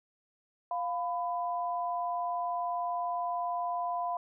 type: tone pair together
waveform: sine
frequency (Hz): 701.4 / 1000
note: F5 / B5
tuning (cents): +7 / +21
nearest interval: tritone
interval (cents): 614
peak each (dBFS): -32 / -34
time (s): 0.71-4.17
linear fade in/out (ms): 2
effects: none